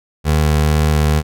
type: tone with vibrato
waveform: 25% pulse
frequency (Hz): 76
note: D#2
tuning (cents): -40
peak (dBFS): -8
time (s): 0.24-1.23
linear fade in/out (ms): 50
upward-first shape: sine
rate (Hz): 2.2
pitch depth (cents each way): 11
effects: none